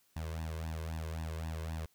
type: tone with flanger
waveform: sawtooth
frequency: 80.4 Hz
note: E2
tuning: 43 cents flat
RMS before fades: -39 dBFS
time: 0.16-1.86 s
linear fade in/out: 5 ms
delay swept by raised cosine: 1.1 to 1.97 ms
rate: 3.8 Hz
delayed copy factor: +1
effects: white hiss -71 dBFS RMS until 1.94 s

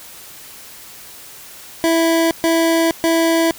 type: tone bursts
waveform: 25% pulse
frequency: 329.6 Hz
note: E4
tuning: in tune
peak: -9 dBFS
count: 3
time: 1.84-3.51 s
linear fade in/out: 0 ms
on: 470 ms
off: 130 ms
effects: white hiss -38 dBFS RMS until 3.58 s

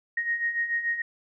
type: beating tone pair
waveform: sine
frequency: 1864.7 / 1871.6 Hz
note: A#6 / A#6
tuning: 0 / +6 cents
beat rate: 6.9 Hz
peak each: -32 / -26 dBFS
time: 0.17-1.02 s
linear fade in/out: 5 ms
effects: none

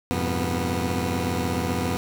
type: tone cluster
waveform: 15% pulse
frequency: 87.1 / 102 / 125.9 / 244.9 Hz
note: F2 / G#2 / B2 / B3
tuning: -4 / -31 / +34 / -14 cents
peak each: -20 / -26 / -27 / -22 dBFS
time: 0.11-1.97 s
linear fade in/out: 0 ms
effects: none

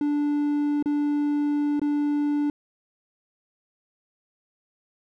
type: tone with dropouts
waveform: triangle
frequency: 292.5 Hz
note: D4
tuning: 7 cents flat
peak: -19 dBFS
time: 0.01-2.5 s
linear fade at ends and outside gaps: 2 ms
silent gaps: 0.826-0.858 / 1.796-1.816 s
effects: none

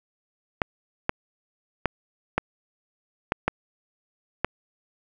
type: clicks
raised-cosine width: 0.5 ms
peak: -6 dBFS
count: 7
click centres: 0.618 / 1.094 / 1.857 / 2.38 / 3.321 / 3.48 / 4.446 s
effects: none

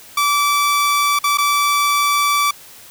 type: tone with dropouts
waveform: sawtooth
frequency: 1158 Hz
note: D6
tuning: 25 cents flat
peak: -10 dBFS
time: 0.17-2.51 s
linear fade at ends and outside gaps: 5 ms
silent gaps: 1.19-1.239 / 1.374-1.383 s
effects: white hiss -41 dBFS RMS until 2.9 s

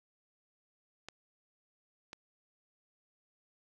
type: clicks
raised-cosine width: 0.2 ms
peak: -26 / -27 dBFS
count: 2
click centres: 1.086 / 2.131 s
effects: none

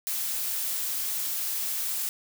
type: noise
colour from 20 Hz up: blue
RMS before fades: -30 dBFS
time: 0.07-2.09 s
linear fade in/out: 0 ms
effects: none

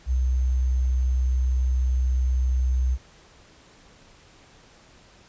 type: tone with sample-and-hold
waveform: sine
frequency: 63.5 Hz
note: B1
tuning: 49 cents sharp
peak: -19 dBFS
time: 0.06-2.98 s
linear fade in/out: 50 ms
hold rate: 6300 Hz
effects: pink hiss -53 dBFS RMS until 5.28 s + resampled to 16000 Hz

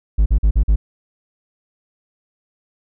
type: tone bursts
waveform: triangle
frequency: 51.91 Hz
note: G#1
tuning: in tune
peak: -8 dBFS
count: 5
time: 0.18-0.76 s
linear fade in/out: 10 ms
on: 80 ms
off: 45 ms
effects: none

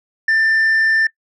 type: tone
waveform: sine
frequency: 1783 Hz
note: A6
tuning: 22 cents sharp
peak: -9 dBFS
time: 0.28-1.07 s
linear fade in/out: 5 ms
effects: noise-tail reverb RT60 0.1 s tail -23 dB re dry + tanh soft clip ceiling -11 dBFS

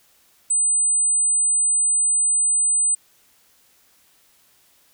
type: tone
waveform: sine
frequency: 8100 Hz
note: B8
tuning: 43 cents sharp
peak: -13 dBFS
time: 0.5-2.95 s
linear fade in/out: 10 ms
effects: tanh soft clip ceiling -15 dBFS + white hiss -58 dBFS RMS until 4.93 s

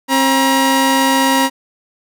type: tone pair together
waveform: sawtooth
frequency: 266.9 / 952 Hz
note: C4 / A#5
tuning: +35 / +36 cents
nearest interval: octave + minor seventh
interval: 2201 cents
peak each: -10 dBFS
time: 0.08-1.5 s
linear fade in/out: 50 ms
effects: none

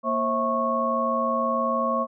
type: tone cluster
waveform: sine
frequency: 233 / 535 / 654 / 1100 Hz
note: A#3 / C5 / E5 / C#6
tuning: -1 / +38 / -14 / -14 cents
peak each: -29 / -28 / -29 / -24 dBFS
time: 0.03-2.07 s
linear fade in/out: 50 ms
effects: none

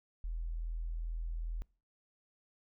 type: tone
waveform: sine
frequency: 41.21 Hz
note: E1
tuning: in tune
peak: -35 dBFS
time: 0.24-1.62 s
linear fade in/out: 0 ms
effects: noise-tail reverb RT60 0.4 s tail -25 dB re dry

